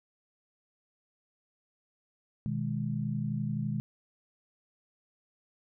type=chord; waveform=sine; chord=G# minor; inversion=first; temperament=equal with one note detuned; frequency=123.97 / 155.56 / 207.7 Hz; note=B2 / D#3 / G#3; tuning=+7 / 0 / 0 cents; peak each=-34 dBFS; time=2.46-3.8 s; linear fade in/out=0 ms; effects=none